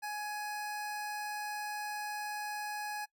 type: tone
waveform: 25% pulse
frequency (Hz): 837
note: G#5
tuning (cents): +13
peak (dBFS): -33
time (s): 0.02-3.06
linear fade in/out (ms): 20
effects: noise-tail reverb RT60 0.1 s tail -22 dB re dry